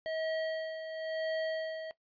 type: tone with tremolo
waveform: square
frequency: 639 Hz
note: D#5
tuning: 46 cents sharp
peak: -32 dBFS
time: 0.06-1.91 s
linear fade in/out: 0 ms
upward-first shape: sine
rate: 0.96 Hz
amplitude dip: 60%
effects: noise-tail reverb RT60 0.1 s tail -17 dB re dry + resampled to 11025 Hz